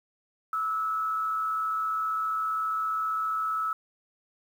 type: tone with frequency modulation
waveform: sine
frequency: 1301 Hz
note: E6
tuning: 23 cents flat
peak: -26 dBFS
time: 0.53-3.73 s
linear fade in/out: 2 ms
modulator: 133 Hz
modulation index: 0.34
effects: 9-bit